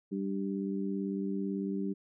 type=harmonic tone; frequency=98 Hz; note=G2; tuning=in tune; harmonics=2 / 3 / 4; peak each=-33 / -37 / -39 dBFS; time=0.11-1.94 s; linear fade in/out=20 ms; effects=none